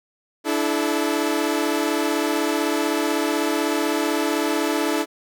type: chord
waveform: sawtooth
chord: D suspended second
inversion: none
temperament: equal with one note detuned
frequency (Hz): 293.7 / 329.6 / 432.4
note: D4 / E4 / A4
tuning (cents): 0 / 0 / -30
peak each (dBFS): -20 / -20 / -22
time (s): 0.44-5.06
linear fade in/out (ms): 50
effects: none